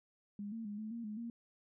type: tone with pitch steps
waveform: sine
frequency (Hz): 204.2 / 226.6 / 206.3 / 216.6 / 232.9 / 211.6 / 233.4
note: G#3 / A#3 / G#3 / A3 / A#3 / G#3 / A#3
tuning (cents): -29 / -49 / -11 / -27 / -1 / +33 / +2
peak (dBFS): -40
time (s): 0.39-1.3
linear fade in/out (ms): 2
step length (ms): 130
effects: none